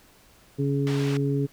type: harmonic tone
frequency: 140 Hz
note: C#3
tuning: 18 cents sharp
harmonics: 1 / 2 / 3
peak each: -24 / -27 / -29 dBFS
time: 0.58-1.47 s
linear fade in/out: 20 ms
type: band-pass noise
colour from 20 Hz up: white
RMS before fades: -38 dBFS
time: 0.87-1.17 s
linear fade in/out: 0 ms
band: 340 to 3300 Hz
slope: 12 dB/octave
effects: pink hiss -56 dBFS RMS until 1.52 s